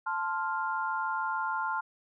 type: chord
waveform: sine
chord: F major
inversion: first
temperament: equal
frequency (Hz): 880 / 1046.5 / 1396.9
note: A5 / C6 / F6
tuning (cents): 0 / 0 / 0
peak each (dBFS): -33 / -34 / -33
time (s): 0.06-1.81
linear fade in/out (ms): 10
effects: none